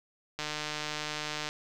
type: click train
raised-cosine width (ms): 0.2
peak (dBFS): -17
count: 167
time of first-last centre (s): 0.39-1.489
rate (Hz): 151
effects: none